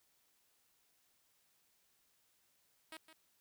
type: tone with echo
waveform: 5% pulse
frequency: 318.1 Hz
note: D#4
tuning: 38 cents sharp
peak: -36 dBFS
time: 2.92-2.97 s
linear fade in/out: 2 ms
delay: 160 ms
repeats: 1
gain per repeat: -11 dB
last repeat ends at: 3.13 s
effects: white hiss -75 dBFS RMS until 3.4 s